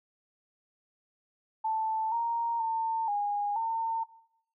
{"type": "tone with pitch steps", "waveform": "sine", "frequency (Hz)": [881, 931, 900, 820, 906], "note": ["A5", "A#5", "A5", "G#5", "A#5"], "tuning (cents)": [2, -2, 39, -22, -50], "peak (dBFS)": -27, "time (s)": [1.64, 4.04], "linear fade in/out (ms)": 10, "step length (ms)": 480, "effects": ["noise-tail reverb RT60 0.7 s tail -18 dB re dry"]}